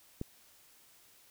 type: click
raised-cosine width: 3 ms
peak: -23 dBFS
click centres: 0.214 s
effects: white hiss -62 dBFS RMS until 1.3 s